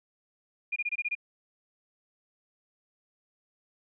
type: tone bursts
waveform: sine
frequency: 2426 Hz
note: D#7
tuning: 44 cents flat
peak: -27 dBFS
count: 7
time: 0.72-1.152 s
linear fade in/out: 10 ms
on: 42 ms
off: 23 ms
effects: none